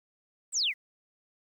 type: exponential sweep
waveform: sine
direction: down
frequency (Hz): 8590 to 1870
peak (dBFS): -25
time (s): 0.52-0.74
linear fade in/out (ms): 50
effects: 10-bit